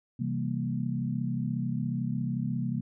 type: chord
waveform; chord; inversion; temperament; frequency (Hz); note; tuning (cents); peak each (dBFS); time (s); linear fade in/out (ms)
sine; C dominant seventh; none; equal; 130.81 / 164.81 / 196 / 233.1; C3 / E3 / G3 / Bb3; 0 / 0 / 0 / 0; -32 / -35 / -35 / -33; 0.19-2.81; 10
effects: none